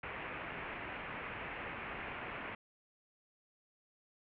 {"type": "low-pass noise", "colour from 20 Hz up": "white", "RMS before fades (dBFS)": -44, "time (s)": [0.03, 2.55], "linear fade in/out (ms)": 5, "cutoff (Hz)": 2600, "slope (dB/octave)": 48, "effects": []}